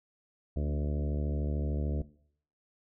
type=harmonic tone with a mistuned harmonic; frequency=73.42 Hz; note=D2; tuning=in tune; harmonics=1 / 2 / 3 / 4 / 5 / 6 / 7 / 8 / 9; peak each=-30 / -36 / -40 / -42 / -44 / -46 / -47 / -48 / -49 dBFS; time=0.56-2.02 s; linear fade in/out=5 ms; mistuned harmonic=3; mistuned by=+25 cents; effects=noise-tail reverb RT60 0.6 s tail -19 dB re dry